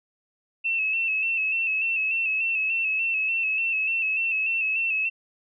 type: tone with vibrato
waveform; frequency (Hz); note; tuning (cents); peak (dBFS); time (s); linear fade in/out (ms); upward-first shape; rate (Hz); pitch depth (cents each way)
sine; 2637; E7; 0; -22; 0.64-5.1; 20; square; 3.4; 38
effects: none